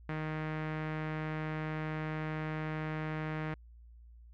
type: tone with low-pass filter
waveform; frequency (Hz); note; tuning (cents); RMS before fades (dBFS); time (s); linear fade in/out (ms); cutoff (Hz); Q
sawtooth; 155.56; D#3; 0; -37; 0.09-3.54; 2; 2000; 2
effects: added 58 Hz sine -52 dBFS peak until 4.33 s